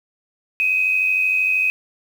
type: tone pair together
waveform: sine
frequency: 2521 / 2614 Hz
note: D#7 / E7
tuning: +22 / -15 cents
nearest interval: minor second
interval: 63 cents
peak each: -16 / -25 dBFS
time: 0.6-1.7 s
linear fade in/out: 0 ms
effects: 7-bit